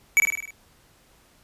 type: tone with echo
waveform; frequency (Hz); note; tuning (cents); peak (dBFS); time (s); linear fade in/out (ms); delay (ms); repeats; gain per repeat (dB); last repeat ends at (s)
square; 2284; D7; -49; -14; 0.17-0.2; 0; 51; 6; -4; 0.506
effects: pink hiss -58 dBFS RMS until 1.43 s + resampled to 32000 Hz